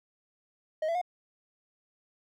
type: tone with pitch steps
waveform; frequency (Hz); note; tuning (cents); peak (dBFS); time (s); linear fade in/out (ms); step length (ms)
triangle; 625 / 669.9 / 717.9; D#5 / E5 / F5; +8 / +28 / +48; -25; 0.82-1.015; 5; 65
effects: none